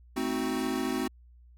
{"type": "chord", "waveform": "square", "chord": "A diminished seventh", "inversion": "none", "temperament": "equal with one note detuned", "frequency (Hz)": [220, 261.6, 315.1, 370], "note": ["A3", "C4", "Eb4", "Gb4"], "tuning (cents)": [0, 0, 22, 0], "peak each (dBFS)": [-37, -32, -36, -35], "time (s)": [0.16, 1.08], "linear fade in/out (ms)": 10, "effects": ["added 60 Hz sine -52 dBFS peak until 1.57 s", "AAC 64 kbps"]}